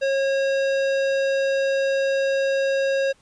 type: tone with hard clipping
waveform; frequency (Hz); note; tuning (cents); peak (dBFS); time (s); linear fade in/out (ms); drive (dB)
sine; 544; C#5; -33; -21; 0.01-3.13; 20; 15
effects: pink hiss -59 dBFS RMS until 3.21 s + resampled to 22050 Hz